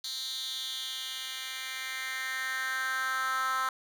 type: tone with high-pass filter sweep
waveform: 10% pulse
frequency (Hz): 261.6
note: C4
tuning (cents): 0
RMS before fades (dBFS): -34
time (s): 0.04-3.69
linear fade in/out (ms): 2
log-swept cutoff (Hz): 4200 to 1200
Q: 3.9
effects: none